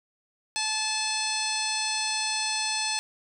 harmonic tone with a mistuned harmonic, 869 Hz, A5, 22 cents flat, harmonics 1 / 2 / 3 / 4 / 5 / 6 / 7 / 9 / 10, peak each -34 / -38 / -33 / -36 / -32 / -35 / -37 / -36 / -36 dBFS, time 0.56-2.99 s, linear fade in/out 0 ms, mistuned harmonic 5, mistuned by -31 cents, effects 10-bit

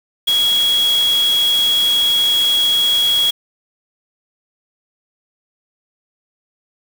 sine tone in noise, 3322 Hz, G#7, in tune, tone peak -12 dBFS, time 0.27-3.31 s, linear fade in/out 10 ms, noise white, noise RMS -26 dBFS, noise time 0.27-3.31 s, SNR +11 dB, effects none

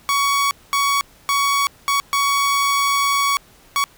sawtooth tone bursts at uneven times, 1122 Hz, C#6, 21 cents sharp, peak -12 dBFS, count 6, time 0.09-0.51 / 0.73-1.01 / 1.29-1.67 / 1.88-2 / 2.13-3.37 / 3.76-3.84 s, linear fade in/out 0 ms, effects pink hiss -50 dBFS RMS until 3.97 s

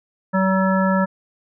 harmonic tone, 190 Hz, F#3, 46 cents sharp, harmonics 1 / 3 / 5 / 7 / 9, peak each -17 / -22 / -24 / -25 / -27 dBFS, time 0.33-1.06 s, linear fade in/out 20 ms, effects none

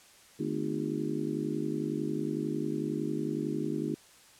harmonic tone with a mistuned harmonic, 51 Hz, G#1, 31 cents flat, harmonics 3 / 4 / 5 / 6 / 7 / 8, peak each -38 / -37 / -39 / -34 / -37 / -40 dBFS, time 0.39-3.95 s, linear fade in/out 10 ms, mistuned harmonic 4, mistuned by +140 cents, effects white hiss -57 dBFS RMS until 4.39 s + low-pass 10000 Hz 12 dB/octave

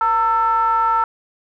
triangle ring-modulated tone, 212.4 Hz, G#3, 39 cents sharp, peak -9 dBFS, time 0.01-1.04 s, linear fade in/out 2 ms, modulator 1120 Hz, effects none

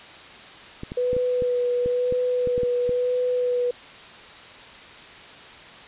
clicks, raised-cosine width 3 ms, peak -19 dBFS, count 11, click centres 0.834 / 0.919 / 1.131 / 1.166 / 1.422 / 1.86 / 2.124 / 2.473 / 2.579 / 2.633 / 2.893 s
sine tone with vibrato, 493.9 Hz, B4, in tune, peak -20 dBFS, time 0.97-3.71 s, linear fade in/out 5 ms, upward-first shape sine, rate 1 Hz, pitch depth 16 cents each way
effects white hiss -43 dBFS RMS until 5.87 s + resampled to 8000 Hz

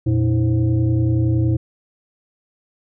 sine tone with frequency modulation, 117.8 Hz, A#2, 19 cents sharp, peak -14 dBFS, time 0.06-1.57 s, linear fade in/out 10 ms, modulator 205 Hz, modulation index 0.91, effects none

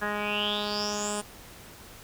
10% pulse tone with low-pass filter sweep, 207.7 Hz, G#3, in tune, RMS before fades -30 dBFS, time 0.01-1.22 s, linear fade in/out 20 ms, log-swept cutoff 1700 to 9100 Hz, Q 9.8, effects pink hiss -48 dBFS RMS until 2.03 s

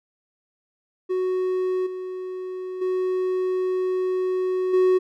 triangle tone with level steps, 370 Hz, F#4, in tune, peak -19 / -27 / -19 / -13 dBFS, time 1.09-4.99 s, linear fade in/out 20 ms, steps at 1.86 / 2.81 / 4.73 s, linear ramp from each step 10 ms, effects none

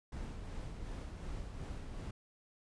brown noise with tremolo, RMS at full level -42 dBFS, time 0.12-2.11 s, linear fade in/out 5 ms, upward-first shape sine, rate 2.7 Hz, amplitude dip 35%, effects resampled to 22050 Hz

